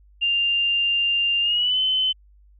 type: tone with pitch glide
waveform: sine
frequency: 2794 to 3047 Hz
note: F7 to G7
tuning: 0 to -50 cents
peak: -18 dBFS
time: 0.21-2.13 s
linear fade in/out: 20 ms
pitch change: +150 cents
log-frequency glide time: 1.41-1.79 s
effects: added 50 Hz sine -50 dBFS peak until 2.59 s